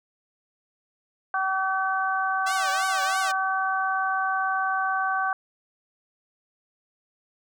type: harmonic tone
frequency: 381.9 Hz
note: G4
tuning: 45 cents flat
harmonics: 2 / 3 / 4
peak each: -27 / -27 / -27 dBFS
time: 1.34-5.33 s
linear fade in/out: 2 ms
type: tone with vibrato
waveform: 5% pulse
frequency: 653 Hz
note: E5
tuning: 17 cents flat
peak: -18 dBFS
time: 2.46-3.32 s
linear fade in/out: 10 ms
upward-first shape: triangle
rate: 3.1 Hz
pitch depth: 280 cents each way
effects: none